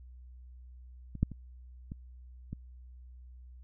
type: clicks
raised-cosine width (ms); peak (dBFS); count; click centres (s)
5; -29 / -13 / -29 / -27 / -25; 5; 1.153 / 1.23 / 1.317 / 1.919 / 2.53
effects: added 62 Hz sine -48 dBFS peak until 3.63 s